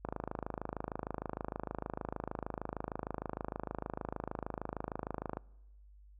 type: click train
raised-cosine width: 1 ms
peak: -23 dBFS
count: 142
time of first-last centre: 0.05-5.371 s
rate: 26.5 Hz
effects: noise-tail reverb RT60 1.0 s tail -25 dB re dry + added 50 Hz sine -55 dBFS peak until 6.19 s